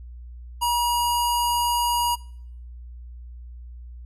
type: tone with low-pass filter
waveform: square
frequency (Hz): 958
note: A#5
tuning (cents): +47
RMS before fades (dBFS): -22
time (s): 0.61-2.16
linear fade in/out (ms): 20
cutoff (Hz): 12000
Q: 2.2
effects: noise-tail reverb RT60 0.7 s tail -23 dB re dry + added 60 Hz sine -37 dBFS peak until 4.05 s